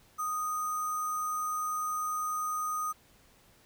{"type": "tone with sample-and-hold", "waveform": "sine", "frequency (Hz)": 1240, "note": "D#6", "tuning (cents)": -6, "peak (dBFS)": -30, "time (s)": [0.18, 2.93], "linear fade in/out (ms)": 20, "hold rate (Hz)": 7350, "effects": ["pink hiss -62 dBFS RMS until 3.65 s"]}